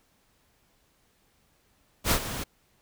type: noise with ADSR envelope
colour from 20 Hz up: pink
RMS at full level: -21 dBFS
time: 2.04-2.44 s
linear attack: 73 ms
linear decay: 76 ms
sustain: -13 dB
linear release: 9 ms
effects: pink hiss -67 dBFS RMS until 2.81 s